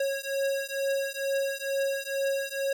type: beating tone pair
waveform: square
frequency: 547 / 549.2 Hz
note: C#5 / C#5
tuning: -23 / -16 cents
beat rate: 2.2 Hz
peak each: -31 dBFS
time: 0-2.73 s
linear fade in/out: 5 ms
effects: none